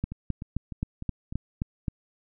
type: two click trains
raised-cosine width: 5 ms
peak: -23 / -15 dBFS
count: 5 / 8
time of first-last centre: 0.12-1.325 / 0.04-1.882 s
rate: 3.32 / 3.8 Hz
effects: none